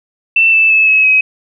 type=tone with pitch steps; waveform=sine; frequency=2673 / 2639 / 2606 / 2573 / 2541 Hz; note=E7 / E7 / E7 / E7 / D#7; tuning=+23 / +1 / -20 / -43 / +36 cents; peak=-6 dBFS; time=0.36-1.21 s; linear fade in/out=5 ms; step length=170 ms; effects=none